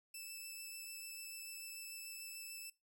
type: tone with vibrato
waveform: 10% pulse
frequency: 2637 Hz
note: E7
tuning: in tune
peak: -39 dBFS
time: 0.14-2.7 s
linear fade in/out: 5 ms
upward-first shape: triangle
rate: 6.8 Hz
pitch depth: 11 cents each way
effects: noise-tail reverb RT60 0.2 s tail -19 dB re dry